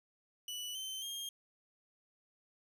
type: tone with pitch steps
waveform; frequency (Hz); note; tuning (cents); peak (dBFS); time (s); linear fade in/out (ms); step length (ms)
sawtooth; 2960 / 3087 / 3220; F#7 / G7 / G7; 0 / -27 / +46; -37; 0.48-1.29; 2; 270
effects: none